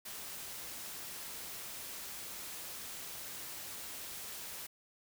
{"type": "noise", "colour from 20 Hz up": "white", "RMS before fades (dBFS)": -45, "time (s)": [0.05, 4.67], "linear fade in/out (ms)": 10, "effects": []}